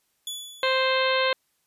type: tone with exponential decay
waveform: sawtooth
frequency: 3432 Hz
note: A7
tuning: 44 cents flat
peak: -26 dBFS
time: 0.27-1.1 s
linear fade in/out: 2 ms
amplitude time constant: 180 ms
type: harmonic tone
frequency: 523.3 Hz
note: C5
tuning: in tune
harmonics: 1 / 2 / 3 / 4 / 5 / 6 / 7 / 8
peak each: -24 / -27 / -29 / -30 / -31 / -32 / -32 / -33 dBFS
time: 0.63-1.33 s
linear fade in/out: 2 ms
effects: white hiss -71 dBFS RMS until 1.66 s + resampled to 32000 Hz